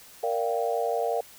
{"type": "chord", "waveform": "sine", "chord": "G minor seventh", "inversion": "first", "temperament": "equal", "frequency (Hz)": [466.2, 587.3, 698.5, 784], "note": ["Bb4", "D5", "F5", "G5"], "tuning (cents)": [0, 0, 0, 0], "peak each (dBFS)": [-28, -31, -29, -33], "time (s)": [0.23, 1.21], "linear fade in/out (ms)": 5, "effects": ["white hiss -50 dBFS RMS until 1.38 s"]}